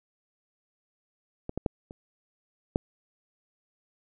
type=clicks; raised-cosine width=2 ms; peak=-20 / -17 / -12 / -28 / -10 dBFS; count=5; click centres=1.494 / 1.576 / 1.662 / 1.909 / 2.759 s; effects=none